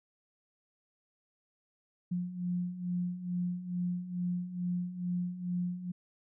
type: beating tone pair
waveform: sine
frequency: 176.3 / 178.6 Hz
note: F3 / F3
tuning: +17 / +39 cents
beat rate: 2.3 Hz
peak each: -38 / -33 dBFS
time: 2.11-5.92 s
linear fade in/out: 10 ms
effects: none